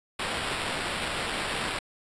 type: noise with sample-and-hold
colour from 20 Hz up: white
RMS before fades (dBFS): -31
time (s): 0.19-1.79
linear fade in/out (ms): 5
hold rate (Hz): 6300
effects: resampled to 22050 Hz